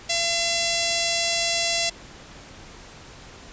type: tone with notch filter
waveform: 5% pulse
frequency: 678 Hz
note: E5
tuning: 49 cents sharp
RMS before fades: -23 dBFS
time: 0.09-1.9 s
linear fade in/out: 10 ms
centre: 1400 Hz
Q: 1.7
effects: pink hiss -44 dBFS RMS until 3.52 s + resampled to 16000 Hz